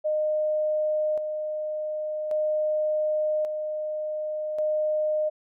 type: tone with tremolo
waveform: sine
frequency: 613 Hz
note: D#5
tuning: 26 cents flat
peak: -22 dBFS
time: 0.04-5.3 s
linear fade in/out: 20 ms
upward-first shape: square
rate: 0.44 Hz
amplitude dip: 45%
effects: none